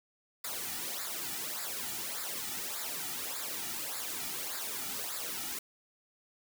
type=noise with flanger; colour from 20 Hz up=white; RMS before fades=-38 dBFS; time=0.44-5.59 s; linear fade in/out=5 ms; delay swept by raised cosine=0.33 to 1.93 ms; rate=1.7 Hz; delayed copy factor=-0.75; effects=none